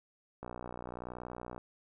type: click train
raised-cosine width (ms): 1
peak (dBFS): -28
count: 71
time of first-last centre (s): 0.43-1.579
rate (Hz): 60.9
effects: none